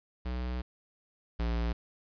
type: tone pair in turn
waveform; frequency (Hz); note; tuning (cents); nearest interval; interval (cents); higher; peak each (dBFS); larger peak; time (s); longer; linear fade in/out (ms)
square; 61.74 / 57.83; B1 / A#1; 0 / -13; minor second; 113; first; -33 / -29; second; 0.25-0.62 / 1.39-1.73; first; 10
effects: resampled to 11025 Hz + 10-bit